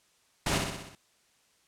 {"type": "noise with echo", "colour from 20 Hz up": "pink", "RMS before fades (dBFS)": -28, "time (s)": [0.46, 0.58], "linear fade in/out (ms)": 5, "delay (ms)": 62, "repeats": 6, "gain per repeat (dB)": -4, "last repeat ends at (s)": 0.952, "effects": ["white hiss -67 dBFS RMS until 1.67 s", "low-pass 9000 Hz 12 dB/octave"]}